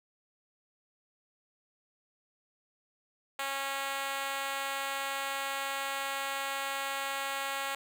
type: tone with high-pass filter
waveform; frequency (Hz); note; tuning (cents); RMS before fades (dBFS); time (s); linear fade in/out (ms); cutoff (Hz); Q
5% pulse; 274.3; C#4; -18; -35; 3.39-7.75; 2; 680; 1.3
effects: none